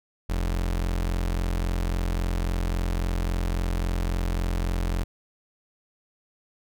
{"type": "tone", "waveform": "35% pulse", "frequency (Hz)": 43.65, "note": "F1", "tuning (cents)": 0, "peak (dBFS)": -22, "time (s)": [0.29, 5.04], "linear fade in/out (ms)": 10, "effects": []}